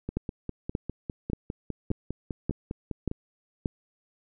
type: two click trains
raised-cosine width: 3 ms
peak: -19 / -14 dBFS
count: 16 / 7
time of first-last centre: 0.09-3.114 / 0.17-3.658 s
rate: 4.96 / 1.72 Hz
effects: none